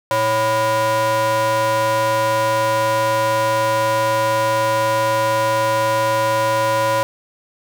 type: ring-modulated tone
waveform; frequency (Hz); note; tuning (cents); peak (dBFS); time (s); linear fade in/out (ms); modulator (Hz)
square; 219; A3; -8; -13; 0.11-7.03; 0; 772
effects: none